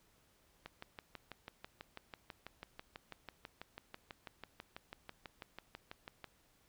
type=click train; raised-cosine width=0.3 ms; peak=-30 dBFS; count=35; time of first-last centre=0.66-6.243 s; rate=6.09 Hz; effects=pink hiss -71 dBFS RMS until 6.68 s